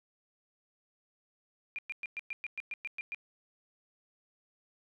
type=tone bursts; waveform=sine; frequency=2404 Hz; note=D7; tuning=40 cents sharp; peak=-35 dBFS; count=11; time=1.76-3.146 s; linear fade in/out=0 ms; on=26 ms; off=110 ms; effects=none